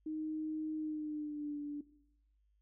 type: tone with pitch glide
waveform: sine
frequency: 311.1 to 291.9 Hz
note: D#4 to D4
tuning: 0 to -10 cents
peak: -37 dBFS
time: 0.06-1.81 s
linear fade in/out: 5 ms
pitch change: -110 cents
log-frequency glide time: 0.75-1.58 s
effects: noise-tail reverb RT60 0.7 s tail -17 dB re dry + added 51 Hz sine -70 dBFS peak until 2.61 s